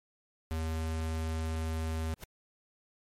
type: tone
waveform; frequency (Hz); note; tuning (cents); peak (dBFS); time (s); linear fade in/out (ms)
square; 80.2; E2; -47; -32; 0.51-2.14; 0
type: noise with exponential growth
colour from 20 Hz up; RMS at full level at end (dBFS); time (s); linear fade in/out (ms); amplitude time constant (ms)
pink; -38; 2.16-2.24; 5; 17
effects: MP3 64 kbps